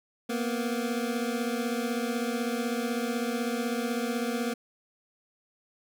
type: beating tone pair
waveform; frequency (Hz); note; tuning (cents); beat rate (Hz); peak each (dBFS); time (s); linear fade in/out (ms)
25% pulse; 233.1 / 249.1; A#3 / B3; 0 / +15; 16; -26 / -29; 0.29-4.54; 10
effects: none